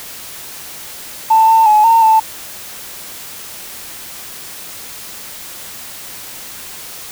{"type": "tone with pitch steps", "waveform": "sine", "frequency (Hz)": [888, 896, 850, 911, 883], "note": ["A5", "A5", "G#5", "A#5", "A5"], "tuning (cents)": [16, 31, 40, -40, 6], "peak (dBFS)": -5, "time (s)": [1.3, 2.2], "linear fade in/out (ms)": 10, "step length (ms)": 180, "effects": ["tanh soft clip ceiling -1 dBFS", "white hiss -31 dBFS RMS until 7.11 s"]}